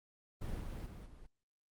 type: noise with level steps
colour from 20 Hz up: brown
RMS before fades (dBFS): -40 / -42 / -48 / -55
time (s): 0.41-1.27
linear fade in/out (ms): 10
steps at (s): 0.6 / 0.86 / 1.06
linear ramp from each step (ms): 2
effects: Opus 24 kbps